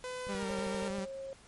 sawtooth tone with pitch glide, 504 to 459.5 Hz, B4 to A#4, +35 to -25 cents, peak -34 dBFS, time 0.04-0.88 s, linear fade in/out 0 ms, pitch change -160 cents, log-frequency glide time 0.31-0.45 s
click train, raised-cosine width 5 ms, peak -36 dBFS, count 10, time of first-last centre 0.27-0.984 s, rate 12.6 Hz
sawtooth tone with vibrato, 196 Hz, G3, in tune, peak -32 dBFS, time 0.28-1.06 s, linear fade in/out 20 ms, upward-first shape triangle, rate 9.2 Hz, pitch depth 42 cents each way
sine tone, 540 Hz, C#5, 45 cents flat, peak -39 dBFS, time 0.49-1.33 s, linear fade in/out 0 ms
effects pink hiss -58 dBFS RMS until 1.47 s + MP3 48 kbps

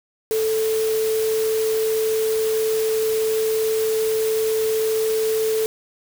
sine tone in noise, 440 Hz, A4, in tune, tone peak -18 dBFS, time 0.31-5.66 s, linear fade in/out 0 ms, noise white, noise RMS -31 dBFS, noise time 0.31-5.66 s, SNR +10 dB, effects none

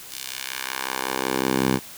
10% pulse tone with high-pass filter sweep, 65.41 Hz, C2, in tune, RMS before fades -26 dBFS, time 0.09-1.8 s, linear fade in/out 50 ms, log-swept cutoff 4500 to 150 Hz, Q 0.87, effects white hiss -41 dBFS RMS until 1.97 s

